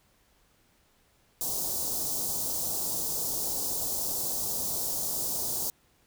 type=band-stop noise; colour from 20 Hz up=white; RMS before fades=-31 dBFS; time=1.41-5.7 s; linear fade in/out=0 ms; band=860 to 4900 Hz; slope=24 dB/octave; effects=pink hiss -66 dBFS RMS until 6.06 s